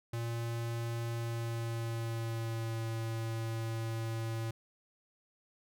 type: tone with pitch glide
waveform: square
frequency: 116.54 to 113.35 Hz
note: A#2 to A#2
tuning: 0 to -48 cents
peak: -35 dBFS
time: 0.13-4.51 s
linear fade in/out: 5 ms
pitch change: -48 cents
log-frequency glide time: 1.13-2.84 s
effects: none